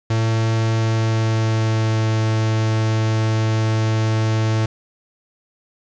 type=tone with pitch glide; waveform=45% pulse; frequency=112 to 110.33 Hz; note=A2 to A2; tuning=+31 to +5 cents; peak=-16 dBFS; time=0.1-4.66 s; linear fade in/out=5 ms; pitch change=-26 cents; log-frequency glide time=0.71-2.09 s; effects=resampled to 16000 Hz + 7-bit